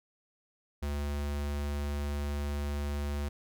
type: tone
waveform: square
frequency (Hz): 72.3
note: D2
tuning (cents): -27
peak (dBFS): -32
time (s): 0.82-3.29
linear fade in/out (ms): 10
effects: none